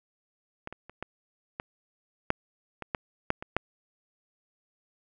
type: clicks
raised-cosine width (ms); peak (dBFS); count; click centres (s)
0.5; -21 / -25 / -30 / -19 / -18 / -8 / -21 / -13 / -9 / -22 / -9; 11; 0.674 / 0.726 / 0.896 / 1.026 / 1.599 / 2.304 / 2.823 / 2.948 / 3.304 / 3.425 / 3.566
effects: none